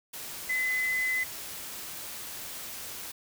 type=tone in noise; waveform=sine; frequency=2024 Hz; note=B6; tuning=42 cents sharp; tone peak=-26 dBFS; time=0.49-1.24 s; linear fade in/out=10 ms; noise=white; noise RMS=-40 dBFS; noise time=0.13-3.12 s; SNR=+11 dB; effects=none